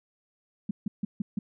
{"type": "tone bursts", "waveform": "sine", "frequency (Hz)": 204.8, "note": "G#3", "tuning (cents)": -24, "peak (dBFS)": -25, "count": 5, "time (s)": [0.69, 1.39], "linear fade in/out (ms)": 5, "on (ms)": 20, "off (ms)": 150, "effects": []}